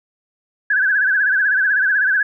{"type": "tone with vibrato", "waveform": "sine", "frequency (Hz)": 1600, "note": "G6", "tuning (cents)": 35, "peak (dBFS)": -13, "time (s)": [0.7, 2.23], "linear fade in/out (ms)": 5, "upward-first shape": "sine", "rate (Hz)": 16, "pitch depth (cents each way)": 110, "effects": []}